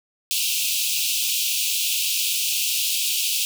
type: high-pass noise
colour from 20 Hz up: pink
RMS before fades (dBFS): -23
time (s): 0.31-3.45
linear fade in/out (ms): 0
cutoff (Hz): 2500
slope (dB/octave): 96
effects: none